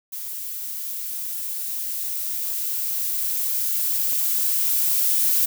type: noise with level ramp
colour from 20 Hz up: violet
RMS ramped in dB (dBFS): -32 to -19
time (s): 0.12-5.46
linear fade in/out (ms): 10
effects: none